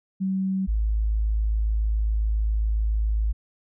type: tone pair in turn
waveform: sine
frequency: 190.6 / 53.64 Hz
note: G3 / A1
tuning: -48 / -43 cents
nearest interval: octave + minor seventh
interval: 2195 cents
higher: first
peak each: -22 / -20 dBFS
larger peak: second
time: 0.2-0.67 / 0.67-3.33 s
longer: second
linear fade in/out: 20 ms
effects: none